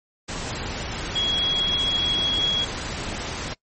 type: tone in noise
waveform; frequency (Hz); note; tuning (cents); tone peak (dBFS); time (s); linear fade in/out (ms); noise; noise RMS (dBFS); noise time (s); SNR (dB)
sine; 3322; G#7; 0; -20; 1.15-2.65; 10; pink; -30; 0.28-3.54; +7
effects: noise-tail reverb RT60 0.1 s tail -22 dB re dry + MP3 32 kbps